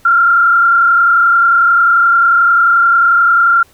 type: tone with frequency modulation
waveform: sine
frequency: 1382 Hz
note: F6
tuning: 19 cents flat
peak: -6 dBFS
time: 0.05-3.63 s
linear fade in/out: 5 ms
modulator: 31.3 Hz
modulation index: 1.1
effects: pink hiss -48 dBFS RMS until 3.73 s